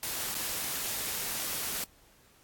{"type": "noise with dropouts", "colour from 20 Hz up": "white", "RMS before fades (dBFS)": -34, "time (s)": [0.03, 1.84], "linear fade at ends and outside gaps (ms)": 1, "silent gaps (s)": [0.345, 0.35], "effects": ["pink hiss -61 dBFS RMS until 2.43 s", "AAC 64 kbps"]}